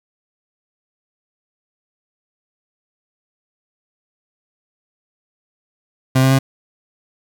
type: tone with pitch steps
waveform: 30% pulse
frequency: 130.81 / 132.56 / 134.33 Hz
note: C3 / C3 / C3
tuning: 0 / +23 / +46 cents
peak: -8 dBFS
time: 6.15-6.39 s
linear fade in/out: 10 ms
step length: 80 ms
effects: 8-bit